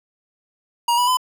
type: tone with pitch steps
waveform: square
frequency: 948 / 979.2 / 1011.4 Hz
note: A#5 / B5 / B5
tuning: +29 / -15 / +41 cents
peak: -16 dBFS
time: 0.88-1.171 s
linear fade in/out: 5 ms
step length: 97 ms
effects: none